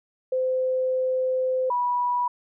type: tone pair in turn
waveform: sine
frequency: 515 / 977.8 Hz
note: C5 / B5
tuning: -28 / -18 cents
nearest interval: major seventh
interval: 1110 cents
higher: second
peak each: -21 dBFS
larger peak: neither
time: 0.32-1.7 / 1.7-2.28 s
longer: first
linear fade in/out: 5 ms
effects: none